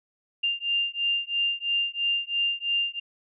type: beating tone pair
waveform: sine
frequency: 2794 / 2797 Hz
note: F7 / F7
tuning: 0 / +2 cents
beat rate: 3 Hz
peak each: -27 dBFS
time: 0.43-3 s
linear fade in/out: 10 ms
effects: none